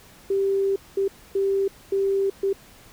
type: tone bursts at uneven times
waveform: sine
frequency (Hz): 392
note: G4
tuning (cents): 0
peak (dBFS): -19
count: 5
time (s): 0.3-0.76 / 0.97-1.08 / 1.35-1.68 / 1.92-2.3 / 2.43-2.53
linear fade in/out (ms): 5
effects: pink hiss -50 dBFS RMS until 2.92 s